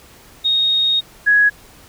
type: tone pair in turn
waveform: sine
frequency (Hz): 3729 / 1670.2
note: A#7 / G#6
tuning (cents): 0 / +9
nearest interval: octave + major second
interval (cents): 1391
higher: first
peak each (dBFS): -13 / -9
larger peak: second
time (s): 0.44-1.01 / 1.26-1.5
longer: first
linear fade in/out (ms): 20
effects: pink hiss -45 dBFS RMS until 1.88 s